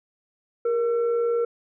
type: tone with frequency modulation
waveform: sine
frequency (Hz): 470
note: A#4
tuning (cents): +14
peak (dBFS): -20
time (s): 0.65-1.45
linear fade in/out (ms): 5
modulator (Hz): 880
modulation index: 0.34
effects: none